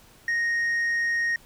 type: tone with tanh clipping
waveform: sine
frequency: 1864.7 Hz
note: A#6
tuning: in tune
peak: -23 dBFS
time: 0.28-1.36 s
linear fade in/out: 2 ms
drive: 3 dB
effects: pink hiss -54 dBFS RMS until 1.45 s